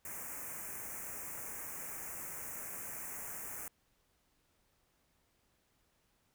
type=band-stop noise; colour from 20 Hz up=white; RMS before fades=-44 dBFS; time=0.05-3.68 s; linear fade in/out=2 ms; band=2400 to 6300 Hz; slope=48 dB/octave; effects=pink hiss -75 dBFS RMS until 6.34 s